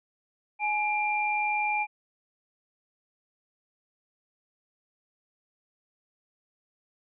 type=tone pair together; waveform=sine; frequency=841 / 2379 Hz; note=G#5 / D7; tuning=+22 / +22 cents; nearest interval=octave + tritone; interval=1800 cents; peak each=-27 / -28 dBFS; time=0.59-1.87 s; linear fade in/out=50 ms; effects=none